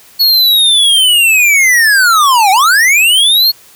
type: linear two-way sweep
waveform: square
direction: down then up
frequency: 4383 to 740 to 4383 Hz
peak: -6 dBFS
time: 0.19-3.52 s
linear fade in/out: 20 ms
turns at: 2.51 s
effects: white hiss -41 dBFS RMS until 3.75 s